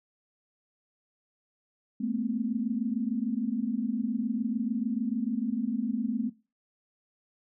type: tone cluster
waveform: sine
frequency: 213.9 / 233.4 / 260.3 Hz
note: A3 / A#3 / C4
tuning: -49 / +2 / -9 cents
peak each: -31 / -30 / -33 dBFS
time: 2-6.3 s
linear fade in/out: 10 ms
effects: noise-tail reverb RT60 0.3 s tail -18 dB re dry